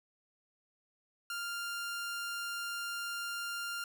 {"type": "tone", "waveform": "sawtooth", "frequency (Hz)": 1396.9, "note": "F6", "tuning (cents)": 0, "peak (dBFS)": -33, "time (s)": [1.3, 3.84], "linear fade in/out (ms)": 2, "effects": []}